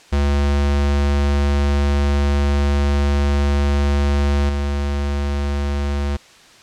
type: tone with level steps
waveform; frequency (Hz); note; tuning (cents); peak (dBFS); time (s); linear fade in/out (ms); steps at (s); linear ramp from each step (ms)
square; 71.2; C#2; +47; -15 / -19; 0.12-6.17; 10; 4.49; 5
effects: white hiss -46 dBFS RMS until 6.62 s + low-pass 6000 Hz 12 dB/octave